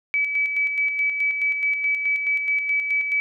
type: tone with tremolo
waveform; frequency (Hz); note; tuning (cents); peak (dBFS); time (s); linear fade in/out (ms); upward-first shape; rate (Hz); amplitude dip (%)
sine; 2291; D7; -44; -18; 0.14-3.2; 0; square; 4.7; 45
effects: none